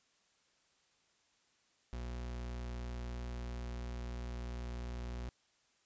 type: tone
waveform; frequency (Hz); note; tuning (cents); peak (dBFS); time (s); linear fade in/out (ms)
40% pulse; 60.2; B1; -44; -39; 1.93-5.29; 0
effects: white hiss -73 dBFS RMS until 5.85 s + resampled to 16000 Hz